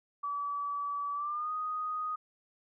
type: tone with pitch glide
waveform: sine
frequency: 1148 to 1244.7 Hz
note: D6 to D#6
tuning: -40 to 0 cents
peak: -32 dBFS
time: 0.23-2.16 s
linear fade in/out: 10 ms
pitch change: +140 cents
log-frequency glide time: 1.14-1.52 s
effects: none